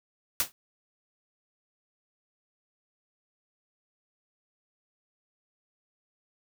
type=noise with exponential decay; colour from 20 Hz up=white; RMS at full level=-22 dBFS; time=0.4-0.52 s; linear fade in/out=0 ms; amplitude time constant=24 ms; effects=none